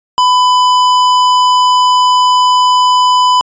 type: tone with hard clipping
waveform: sine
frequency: 1000 Hz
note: B5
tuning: 21 cents sharp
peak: -8 dBFS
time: 0.18-3.41 s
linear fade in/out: 0 ms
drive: 14 dB
effects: resampled to 16000 Hz